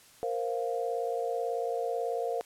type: chord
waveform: sine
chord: Bb suspended second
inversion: none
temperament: just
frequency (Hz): 466.2 / 524.4 / 699.2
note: Bb4 / C5 / F5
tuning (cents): 0 / +4 / +2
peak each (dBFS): -32 / -35 / -34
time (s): 0.23-2.41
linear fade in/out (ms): 0
effects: white hiss -57 dBFS RMS until 2.45 s + low-pass 12000 Hz 12 dB/octave